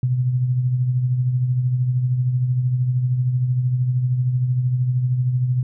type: tone with tremolo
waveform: sine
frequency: 125.9 Hz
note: B2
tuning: 34 cents sharp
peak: -14 dBFS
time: 0.03-5.63 s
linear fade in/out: 2 ms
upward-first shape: triangle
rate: 13 Hz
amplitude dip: 55%
effects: none